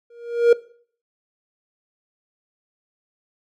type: tone with exponential growth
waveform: triangle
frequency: 471.9 Hz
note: A#4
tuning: 21 cents sharp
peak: -5 dBFS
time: 0.1-0.53 s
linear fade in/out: 5 ms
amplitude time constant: 92 ms
effects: noise-tail reverb RT60 0.5 s tail -20 dB re dry